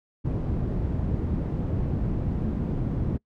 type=low-pass noise; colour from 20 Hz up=white; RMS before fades=-27 dBFS; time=0.24-3.18 s; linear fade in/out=20 ms; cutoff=170 Hz; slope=12 dB/octave; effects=noise-tail reverb RT60 0.1 s tail -24 dB re dry